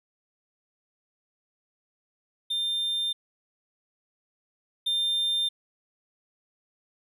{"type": "tone pair in turn", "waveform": "triangle", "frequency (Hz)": [3600, 3600], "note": ["A7", "A7"], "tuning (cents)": [39, 39], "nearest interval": "unison", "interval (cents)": 0, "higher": "neither", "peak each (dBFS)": [-24, -22], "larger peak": "second", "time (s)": [[2.5, 3.13], [4.86, 5.49]], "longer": "neither", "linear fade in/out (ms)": 10, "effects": []}